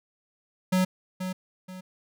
square tone with echo, 185 Hz, F#3, in tune, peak -21 dBFS, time 0.72-0.85 s, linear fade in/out 10 ms, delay 480 ms, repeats 2, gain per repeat -9 dB, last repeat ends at 1.81 s, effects none

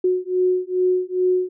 sine beating tone pair, 365 / 367.4 Hz, F#4 / F#4, -24 / -12 cents, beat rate 2.4 Hz, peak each -20 dBFS, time 0.04-1.49 s, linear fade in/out 5 ms, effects none

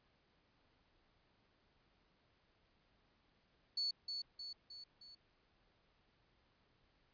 sine tone with echo, 4435 Hz, C#8, in tune, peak -35 dBFS, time 3.77-3.91 s, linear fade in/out 5 ms, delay 310 ms, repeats 4, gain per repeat -5 dB, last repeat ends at 5.15 s, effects pink hiss -75 dBFS RMS until 7.13 s + resampled to 11025 Hz

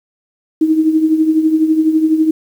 sine tone with tremolo, 315.6 Hz, D#4, 25 cents sharp, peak -6 dBFS, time 0.61-2.31 s, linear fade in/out 5 ms, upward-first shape triangle, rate 12 Hz, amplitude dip 70%, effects 7-bit

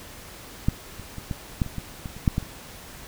clicks, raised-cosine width 5 ms, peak -7 / -26 / -23 / -16 / -9 / -23 / -18 / -20 / -28 / -6 / -11 / -26 dBFS, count 12, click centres 0.685 / 0.997 / 1.183 / 1.312 / 1.618 / 1.663 / 1.783 / 2.058 / 2.166 / 2.278 / 2.381 / 2.427 s, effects pink hiss -43 dBFS RMS until 3.07 s

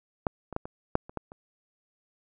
clicks, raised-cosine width 1 ms, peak -11 / -24 / -15 / -24 / -8 / -29 / -18 / -30 dBFS, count 8, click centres 0.268 / 0.527 / 0.564 / 0.655 / 0.954 / 1.095 / 1.173 / 1.319 s, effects none

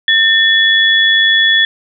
sine tone pair together, 1800 / 3398 Hz, A6 / G#7, +39 / +39 cents, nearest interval major seventh, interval 1100 cents, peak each -10 dBFS, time 0.08-1.65 s, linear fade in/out 2 ms, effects none

